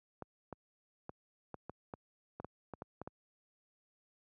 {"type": "clicks", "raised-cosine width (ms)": 1, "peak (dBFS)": -29, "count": 12, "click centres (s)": [0.223, 0.527, 1.094, 1.543, 1.696, 1.938, 2.4, 2.446, 2.737, 2.821, 3.016, 3.075], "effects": ["high-pass 80 Hz 12 dB/octave"]}